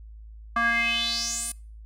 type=tone with band-pass filter sweep; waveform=square; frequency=233.1 Hz; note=A#3; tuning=in tune; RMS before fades=-26 dBFS; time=0.56-1.52 s; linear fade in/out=5 ms; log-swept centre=1300 to 10000 Hz; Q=5.3; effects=noise-tail reverb RT60 0.4 s tail -25 dB re dry + added 54 Hz sine -41 dBFS peak until 1.85 s

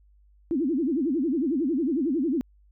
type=tone with vibrato; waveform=sine; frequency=293.7 Hz; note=D4; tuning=in tune; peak=-22 dBFS; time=0.51-2.41 s; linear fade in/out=0 ms; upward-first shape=sine; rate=11 Hz; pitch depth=290 cents each way; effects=added 50 Hz sine -55 dBFS peak until 2.71 s

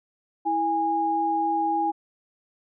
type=tone pair together; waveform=sine; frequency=327.3 / 821.7 Hz; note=E4 / G#5; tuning=-12 / -19 cents; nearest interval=octave + major third; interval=1593 cents; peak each=-28 / -22 dBFS; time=0.45-1.92 s; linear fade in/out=20 ms; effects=none

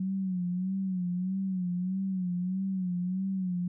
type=tone with vibrato; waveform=sine; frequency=185 Hz; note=F#3; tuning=in tune; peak=-28 dBFS; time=0-3.68 s; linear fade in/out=5 ms; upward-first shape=sine; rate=1.6 Hz; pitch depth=76 cents each way; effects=none

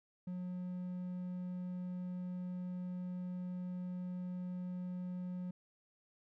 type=tone; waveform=triangle; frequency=180.6 Hz; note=F#3; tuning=42 cents flat; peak=-37 dBFS; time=0.27-5.51 s; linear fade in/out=5 ms; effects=none

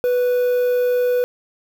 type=tone with quantisation; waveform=triangle; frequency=493.9 Hz; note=B4; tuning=in tune; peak=-13 dBFS; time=0.04-1.24 s; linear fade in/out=0 ms; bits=6; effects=none

